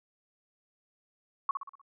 sine tone with echo, 1108.7 Hz, C#6, in tune, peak -24 dBFS, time 1.49-1.51 s, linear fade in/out 2 ms, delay 61 ms, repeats 5, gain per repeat -6 dB, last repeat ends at 1.815 s, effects none

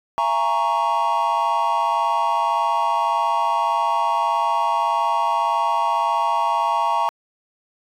triangle chord, A# half-diminished seventh, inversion second, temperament equal with one note detuned, 676.2 / 830.6 / 932.3 / 1108.7 Hz, E5 / G#5 / A#5 / C#6, +44 / 0 / 0 / 0 cents, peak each -24 / -22 / -18 / -21 dBFS, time 0.18-7.09 s, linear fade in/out 0 ms, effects tanh soft clip ceiling -8 dBFS

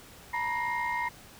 sine tone cluster, 905 / 967 / 1867 / 2111 Hz, A5 / B5 / A#6 / C7, +48 / -37 / +2 / +15 cents, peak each -36 / -30 / -34 / -34 dBFS, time 0.33-1.09 s, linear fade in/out 10 ms, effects tanh soft clip ceiling -22 dBFS + pink hiss -51 dBFS RMS until 1.39 s

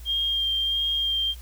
sine tone with vibrato, 3203 Hz, G7, 37 cents sharp, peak -22 dBFS, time 0.05-1.35 s, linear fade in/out 50 ms, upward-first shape sine, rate 1.5 Hz, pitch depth 15 cents each way, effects added 60 Hz sine -38 dBFS peak until 1.41 s + white hiss -51 dBFS RMS until 1.41 s

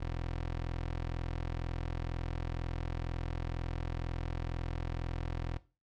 20% pulse tone, 42.07 Hz, E1, 36 cents sharp, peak -30 dBFS, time 0-5.58 s, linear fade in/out 10 ms, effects noise-tail reverb RT60 0.3 s tail -17 dB re dry + low-pass 4000 Hz 12 dB/octave

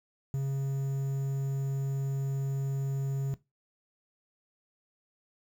triangle tone with quantisation, 136.7 Hz, C#3, 24 cents flat, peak -26 dBFS, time 0.34-3.34 s, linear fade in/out 0 ms, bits 9, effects noise-tail reverb RT60 0.2 s tail -17 dB re dry

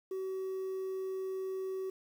sine tone, 379.3 Hz, F#4, 43 cents sharp, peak -32 dBFS, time 0.11-1.9 s, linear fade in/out 5 ms, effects tanh soft clip ceiling -34 dBFS + 10-bit

